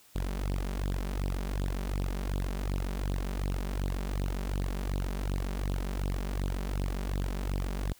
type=tone with flanger; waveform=sawtooth; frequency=47.31 Hz; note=F#1; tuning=39 cents sharp; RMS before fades=-32 dBFS; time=0.15-7.93 s; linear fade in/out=10 ms; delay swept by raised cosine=0.23 to 5.23 ms; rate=2.7 Hz; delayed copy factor=+0.95; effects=white hiss -59 dBFS RMS until 7.99 s